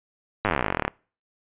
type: slowing click train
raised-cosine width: 0.5 ms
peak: -7 dBFS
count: 26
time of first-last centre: 0.45-0.88 s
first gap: 9 ms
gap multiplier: 1.05
effects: noise-tail reverb RT60 0.4 s tail -26 dB re dry + resampled to 8000 Hz